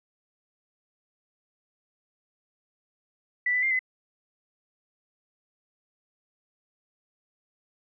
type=tone with pitch steps; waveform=sine; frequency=1973 / 1994 / 2100 / 2028 Hz; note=B6 / B6 / C7 / B6; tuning=-2 / +16 / +6 / +45 cents; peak=-22 dBFS; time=3.46-3.792 s; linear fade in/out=5 ms; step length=83 ms; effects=none